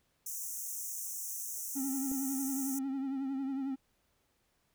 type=high-pass noise; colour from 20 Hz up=pink; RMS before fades=-40 dBFS; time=0.26-2.79 s; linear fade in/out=5 ms; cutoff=5800 Hz; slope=96 dB/octave
type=tone with vibrato; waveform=triangle; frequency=270 Hz; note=C#4; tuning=45 cents flat; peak=-31 dBFS; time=1.75-3.76 s; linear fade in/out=20 ms; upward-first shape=triangle; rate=11 Hz; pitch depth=63 cents each way
type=clicks; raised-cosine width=2 ms; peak=-36 / -35 dBFS; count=2; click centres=2.114 / 2.118 s
effects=pink hiss -75 dBFS RMS until 4.74 s